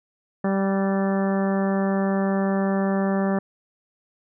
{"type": "harmonic tone with a mistuned harmonic", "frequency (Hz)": 194.9, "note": "G3", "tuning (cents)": -10, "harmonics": [1, 2, 3, 4, 5, 6, 7, 8, 9], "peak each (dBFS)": [-21, -28, -28, -32, -38, -36, -40, -42, -37], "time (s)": [0.44, 3.39], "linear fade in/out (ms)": 5, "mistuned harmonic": 8, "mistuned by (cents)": -33, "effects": []}